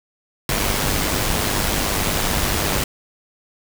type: noise with amplitude modulation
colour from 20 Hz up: pink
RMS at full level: -18 dBFS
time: 0.49-2.84 s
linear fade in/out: 2 ms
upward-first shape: sine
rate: 100 Hz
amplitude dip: 55%
effects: none